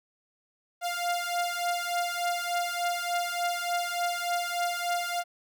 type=beating tone pair; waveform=sawtooth; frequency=698.5 / 701.9 Hz; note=F5 / F5; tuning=0 / +9 cents; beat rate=3.4 Hz; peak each=-27 dBFS; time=0.81-5.24 s; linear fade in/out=50 ms; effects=none